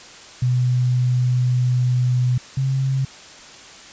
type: tone pair in turn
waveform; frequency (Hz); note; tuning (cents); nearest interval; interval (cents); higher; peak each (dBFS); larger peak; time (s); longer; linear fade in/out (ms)
sine; 124.9 / 133.77; B2 / C3; +20 / +39; minor second; 119; second; -15 / -17; first; 0.42-2.38 / 2.57-3.05; first; 5
effects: white hiss -41 dBFS RMS until 3.92 s + resampled to 16000 Hz